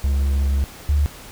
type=tone pair in turn; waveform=triangle / sine; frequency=69 / 72.74 Hz; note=C#2 / D2; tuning=-7 / -16 cents; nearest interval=minor second; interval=91 cents; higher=second; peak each=-14 dBFS; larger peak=neither; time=0.04-0.64 / 0.89-1.06 s; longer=first; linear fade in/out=0 ms; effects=pink hiss -40 dBFS RMS until 1.31 s